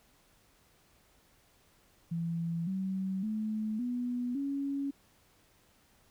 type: tone with pitch steps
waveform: sine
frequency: 167.5 / 190.2 / 216 / 245.2 / 278.5 Hz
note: E3 / F#3 / A3 / B3 / C#4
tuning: +28 / +48 / -32 / -12 / +8 cents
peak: -31 dBFS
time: 2.11-4.91 s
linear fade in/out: 10 ms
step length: 560 ms
effects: pink hiss -66 dBFS RMS until 6.1 s